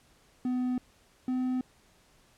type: tone pair in turn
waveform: triangle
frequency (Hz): 251 / 254.7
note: B3 / C4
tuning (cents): +28 / -46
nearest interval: unison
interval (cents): 26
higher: second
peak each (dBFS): -25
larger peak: neither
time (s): 0.45-0.78 / 1.28-1.61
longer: neither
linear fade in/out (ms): 2
effects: pink hiss -63 dBFS RMS until 2.37 s + low-pass 11000 Hz 12 dB/octave